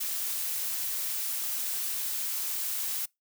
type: noise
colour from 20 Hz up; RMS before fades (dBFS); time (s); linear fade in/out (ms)
blue; -32; 0-3.06; 10
effects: noise-tail reverb RT60 0.2 s tail -26 dB re dry